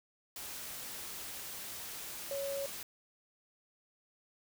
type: tone in noise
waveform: sine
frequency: 556 Hz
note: C#5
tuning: 5 cents sharp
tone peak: -35 dBFS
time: 2.31-2.66 s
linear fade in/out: 2 ms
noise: white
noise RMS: -44 dBFS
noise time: 0.36-2.83 s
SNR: +6 dB
effects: none